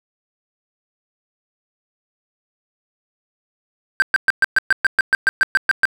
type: tone bursts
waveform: triangle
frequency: 1568 Hz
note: G6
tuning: in tune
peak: -8 dBFS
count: 14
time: 4-5.854 s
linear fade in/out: 0 ms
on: 21 ms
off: 120 ms
effects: none